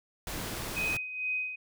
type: noise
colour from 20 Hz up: pink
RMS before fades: -37 dBFS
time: 0.27-0.97 s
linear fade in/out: 2 ms
type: tone with tremolo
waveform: sine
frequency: 2510 Hz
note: D#7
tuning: 15 cents sharp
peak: -28 dBFS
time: 0.76-1.56 s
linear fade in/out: 10 ms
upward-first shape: sine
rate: 2.2 Hz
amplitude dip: 65%
effects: none

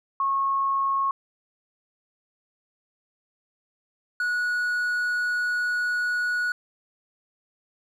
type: tone pair in turn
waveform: sine / triangle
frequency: 1093 / 1461.9 Hz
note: C#6 / F#6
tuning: -25 / -21 cents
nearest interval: perfect fourth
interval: 504 cents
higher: second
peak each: -21 dBFS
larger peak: neither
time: 0.2-1.11 / 4.2-6.52 s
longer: second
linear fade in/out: 2 ms
effects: none

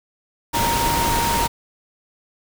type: tone in noise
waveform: sine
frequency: 932.3 Hz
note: A#5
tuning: in tune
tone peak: -20 dBFS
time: 0.53-1.48 s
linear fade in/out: 20 ms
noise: pink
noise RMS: -22 dBFS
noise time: 0.53-1.48 s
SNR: -1 dB
effects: none

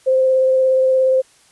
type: tone with vibrato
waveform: sine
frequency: 522 Hz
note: C5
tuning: 4 cents flat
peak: -11 dBFS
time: 0.06-1.22 s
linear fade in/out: 20 ms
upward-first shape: triangle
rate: 17 Hz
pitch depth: 13 cents each way
effects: white hiss -52 dBFS RMS until 1.51 s + resampled to 24000 Hz

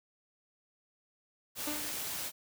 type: noise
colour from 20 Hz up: white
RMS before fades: -38 dBFS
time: 1.55-2.32 s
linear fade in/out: 50 ms
type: tone with exponential decay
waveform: sawtooth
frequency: 298.2 Hz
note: D4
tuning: 27 cents sharp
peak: -30 dBFS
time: 1.67-2.09 s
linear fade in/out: 5 ms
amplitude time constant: 91 ms
effects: none

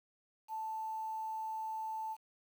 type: tone with quantisation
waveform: sine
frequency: 880 Hz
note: A5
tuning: in tune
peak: -37 dBFS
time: 0.48-2.17 s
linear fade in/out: 50 ms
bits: 10
effects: none

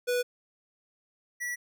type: tone pair in turn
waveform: square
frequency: 491.3 / 1946.6 Hz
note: B4 / B6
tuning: -9 / -26 cents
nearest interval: 2 octaves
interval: 2383 cents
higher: second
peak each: -26 / -32 dBFS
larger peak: first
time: 0.07-0.23 / 1.4-1.56 s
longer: neither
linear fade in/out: 20 ms
effects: none

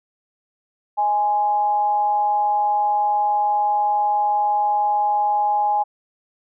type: tone with amplitude modulation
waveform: sine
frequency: 830.6 Hz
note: G#5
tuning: in tune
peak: -14 dBFS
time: 0.97-5.84 s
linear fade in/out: 20 ms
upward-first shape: sine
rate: 206 Hz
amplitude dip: 45%
effects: none

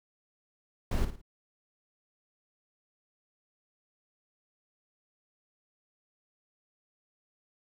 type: noise with echo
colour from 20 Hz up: brown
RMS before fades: -27 dBFS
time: 0.91-1.05 s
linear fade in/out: 5 ms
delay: 55 ms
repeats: 3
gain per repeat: -9 dB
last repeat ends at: 1.215 s
effects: none

